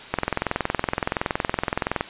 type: click train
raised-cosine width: 0.5 ms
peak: -6 dBFS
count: 41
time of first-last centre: 0.14-2.009 s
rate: 21.4 Hz
effects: white hiss -39 dBFS RMS until 2.09 s + resampled to 8000 Hz